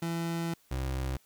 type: tone pair in turn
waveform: 30% pulse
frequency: 167.4 / 65.71 Hz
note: E3 / C2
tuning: +27 / +8 cents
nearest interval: octave + major third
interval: 1619 cents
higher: first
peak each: -28 dBFS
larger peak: neither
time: 0.02-0.54 / 0.71-1.17 s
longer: first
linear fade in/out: 5 ms
effects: white hiss -65 dBFS RMS until 1.25 s